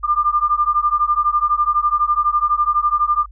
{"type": "beating tone pair", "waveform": "sine", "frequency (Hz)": [1193, 1205], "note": ["D6", "D6"], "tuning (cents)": [27, 44], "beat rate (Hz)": 12, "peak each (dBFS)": [-17, -17], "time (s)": [0.03, 3.26], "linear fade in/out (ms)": 20, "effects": ["added 50 Hz sine -37 dBFS peak until 3.31 s"]}